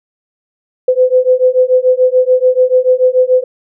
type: beating tone pair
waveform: sine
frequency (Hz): 505 / 511.9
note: B4 / C5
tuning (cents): +39 / -38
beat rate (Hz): 6.9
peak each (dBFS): -10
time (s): 0.88-3.44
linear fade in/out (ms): 5
effects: none